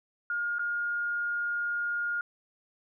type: tone with dropouts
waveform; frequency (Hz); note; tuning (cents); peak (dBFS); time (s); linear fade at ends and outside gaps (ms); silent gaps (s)
sine; 1421; F6; +30; -28; 0.3-2.21; 2; 0.585-0.593
effects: none